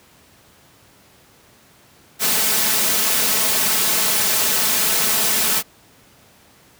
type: noise with comb filter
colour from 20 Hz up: white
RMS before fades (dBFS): -18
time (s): 2.19-5.63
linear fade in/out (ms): 50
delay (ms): 4.6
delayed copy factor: +0.6
effects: pink hiss -51 dBFS RMS until 6.79 s + high-pass 80 Hz 12 dB/octave